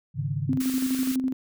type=chord; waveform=sine; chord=Ab suspended fourth; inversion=none; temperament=equal; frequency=103.83 / 138.59 / 155.56 Hz; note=Ab2 / Db3 / Eb3; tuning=0 / 0 / 0 cents; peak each=-32 / -28 / -31 dBFS; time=0.14-0.6 s; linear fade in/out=50 ms
type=tone with tremolo; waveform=sine; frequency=260 Hz; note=C4; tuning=11 cents flat; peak=-21 dBFS; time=0.49-1.33 s; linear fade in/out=5 ms; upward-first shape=square; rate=12 Hz; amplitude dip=45%
type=high-pass noise; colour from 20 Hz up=white; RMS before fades=-36 dBFS; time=0.6-1.16 s; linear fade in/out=5 ms; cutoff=1100 Hz; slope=96 dB/octave
effects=none